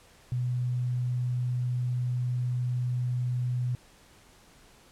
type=tone; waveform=sine; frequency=123.9 Hz; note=B2; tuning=6 cents sharp; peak=-26 dBFS; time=0.32-3.75 s; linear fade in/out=0 ms; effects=pink hiss -57 dBFS RMS until 4.91 s + low-pass 11000 Hz 12 dB/octave